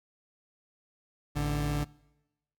30% pulse tone pair together, 54.95 / 146.83 Hz, A1 / D3, -2 / 0 cents, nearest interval octave + perfect fourth, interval 1702 cents, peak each -30 / -27 dBFS, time 1.35-1.85 s, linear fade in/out 20 ms, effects noise-tail reverb RT60 1.0 s tail -24 dB re dry

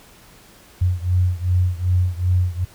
sine beating tone pair, 89.4 / 92 Hz, F2 / F#2, +41 / -9 cents, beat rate 2.6 Hz, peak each -18 / -20 dBFS, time 0.81-2.65 s, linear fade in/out 10 ms, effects pink hiss -48 dBFS RMS until 2.74 s

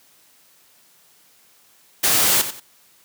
white noise with echo, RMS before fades -17 dBFS, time 2.03-2.42 s, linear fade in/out 10 ms, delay 91 ms, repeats 2, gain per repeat -11 dB, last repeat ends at 2.602 s, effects white hiss -55 dBFS RMS until 3.04 s + high-pass 100 Hz 12 dB/octave

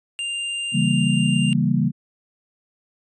square tone, 2794 Hz, F7, in tune, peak -25 dBFS, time 0.19-1.53 s, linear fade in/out 0 ms
sine chord, C# diminished seventh, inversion none, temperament equal, 138.59 / 164.81 / 196 / 233.1 Hz, C#3 / E3 / G3 / Bb3, 0 / 0 / 0 / 0 cents, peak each -22 dBFS, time 0.72-1.92 s, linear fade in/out 50 ms
effects resampled to 22050 Hz

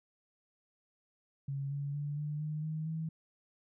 sine tone with pitch steps, 138.59 / 141.99 / 145.48 / 149.05 / 152.71 / 156.46 / 160.31 Hz, C#3 / C#3 / D3 / D3 / D#3 / D#3 / E3, 0 / +42 / -16 / +26 / -32 / +10 / -48 cents, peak -34 dBFS, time 1.48-3.09 s, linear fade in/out 5 ms, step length 230 ms, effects none

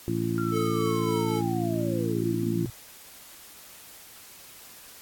harmonic tone, 56.5 Hz, A1, 47 cents sharp, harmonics 2 / 3 / 4 / 5 / 6, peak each -31 / -32 / -33 / -33 / -29 dBFS, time 0.08-2.66 s, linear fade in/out 0 ms
sine linear sweep, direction down, 1396.9 to 110 Hz, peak -33 dBFS, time 0.38-2.7 s, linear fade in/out 0 ms
square tone with tremolo, 440 Hz, A4, in tune, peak -28 dBFS, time 0.51-1.42 s, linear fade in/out 50 ms, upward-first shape sine, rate 3.5 Hz, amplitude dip 35%
effects white hiss -48 dBFS RMS until 5.01 s + AAC 64 kbps

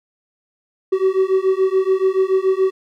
triangle beating tone pair, 376.6 / 383.6 Hz, F#4 / G4, +31 / -37 cents, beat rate 7 Hz, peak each -15 dBFS, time 0.92-2.71 s, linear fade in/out 10 ms, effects none

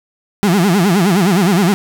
35% pulse tone with vibrato, 186.3 Hz, F#3, 12 cents sharp, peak -8 dBFS, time 0.43-1.74 s, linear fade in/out 0 ms, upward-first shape sine, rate 9.6 Hz, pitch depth 210 cents each way, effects 8-bit

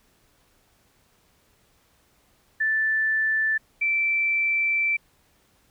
sine tone pair in turn, 1760 / 2334 Hz, A6 / D7, 0 / -11 cents, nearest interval perfect fourth, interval 489 cents, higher second, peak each -20 dBFS, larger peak neither, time 2.6-3.58 / 3.81-4.97 s, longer second, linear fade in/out 10 ms, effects pink hiss -63 dBFS RMS until 5.7 s

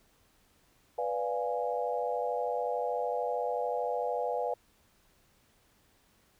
sine chord, B diminished seventh, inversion none, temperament equal, 493.9 / 587.3 / 698.5 / 830.6 Hz, B4 / D5 / F5 / Ab5, 0 / 0 / 0 / 0 cents, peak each -33 / -36 / -35 / -36 dBFS, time 0.98-4.54 s, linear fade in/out 5 ms, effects pink hiss -67 dBFS RMS until 6.39 s

